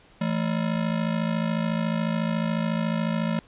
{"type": "ring-modulated tone", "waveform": "square", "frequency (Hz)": 194.6, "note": "G3", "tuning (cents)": -12, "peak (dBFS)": -21, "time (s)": [0.21, 3.39], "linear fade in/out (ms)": 0, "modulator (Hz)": 27, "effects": ["pink hiss -55 dBFS RMS until 3.47 s", "resampled to 8000 Hz"]}